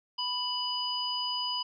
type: harmonic tone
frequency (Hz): 990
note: B5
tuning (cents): +4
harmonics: 1 / 3 / 5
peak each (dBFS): -35 / -34 / -33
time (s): 0.18-1.63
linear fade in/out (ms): 10
effects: none